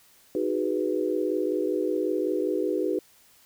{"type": "chord", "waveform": "sine", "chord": "G# minor seventh", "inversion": "second", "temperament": "equal", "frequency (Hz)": [311.1, 370, 415.3, 493.9], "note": ["D#4", "F#4", "G#4", "B4"], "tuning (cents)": [0, 0, 0, 0], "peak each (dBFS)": [-29, -28, -30, -30], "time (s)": [0.35, 2.99], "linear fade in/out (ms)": 2, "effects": ["white hiss -58 dBFS RMS until 3.45 s"]}